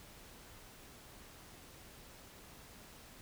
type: silence
effects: pink hiss -56 dBFS RMS until 3.21 s

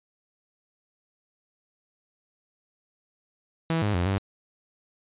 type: tone with pitch steps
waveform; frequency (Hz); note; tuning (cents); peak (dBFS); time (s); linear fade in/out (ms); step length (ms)
sawtooth; 163.7 / 104 / 88 / 97.5; E3 / G#2 / F2 / G2; -12 / +3 / +14 / -9; -19; 3.7-4.18; 0; 120
effects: resampled to 8000 Hz

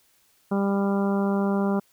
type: harmonic tone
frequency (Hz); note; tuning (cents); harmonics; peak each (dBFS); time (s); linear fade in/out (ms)
198.4; G3; +21; 1 / 2 / 3 / 4 / 5 / 6 / 7; -22 / -28 / -32 / -34 / -36 / -38 / -39; 0.51-1.8; 10
effects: white hiss -63 dBFS RMS until 1.92 s

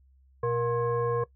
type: tone with frequency modulation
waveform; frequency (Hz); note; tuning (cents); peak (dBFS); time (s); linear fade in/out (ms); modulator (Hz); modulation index
sine; 472.5; A#4; +23; -24; 0.43-1.24; 5; 593; 0.88
effects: noise-tail reverb RT60 0.1 s tail -19 dB re dry + added 66 Hz sine -57 dBFS peak until 1.35 s

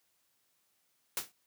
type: noise with exponential decay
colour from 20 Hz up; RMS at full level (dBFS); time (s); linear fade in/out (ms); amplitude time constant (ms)
white; -30; 1.17-1.32; 2; 31
effects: white hiss -75 dBFS RMS until 1.46 s + high-pass 80 Hz 12 dB/octave

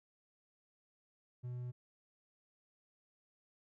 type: tone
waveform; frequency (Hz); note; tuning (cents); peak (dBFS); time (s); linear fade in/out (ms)
triangle; 123.47; B2; 0; -38; 1.43-1.72; 20
effects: none

